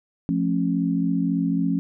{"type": "chord", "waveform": "sine", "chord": "F augmented", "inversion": "none", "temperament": "just", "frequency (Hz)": [174.61, 218.3, 272.8], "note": ["F3", "A3", "C#4"], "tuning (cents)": [0, -13, -28], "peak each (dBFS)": [-23, -27, -23], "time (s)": [0.29, 1.79], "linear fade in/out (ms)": 0, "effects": []}